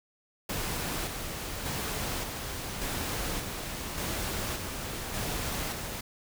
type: noise with tremolo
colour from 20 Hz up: pink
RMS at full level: -33 dBFS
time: 0.49-6.01 s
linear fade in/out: 5 ms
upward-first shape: square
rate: 0.86 Hz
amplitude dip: 35%
effects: none